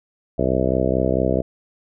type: harmonic tone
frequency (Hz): 64.5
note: C2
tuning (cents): -24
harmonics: 1 / 2 / 3 / 4 / 5 / 6 / 7 / 8 / 9 / 10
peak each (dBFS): -26 / -26 / -26 / -26 / -26 / -26 / -26 / -26 / -26 / -26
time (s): 0.38-1.42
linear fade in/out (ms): 10
effects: none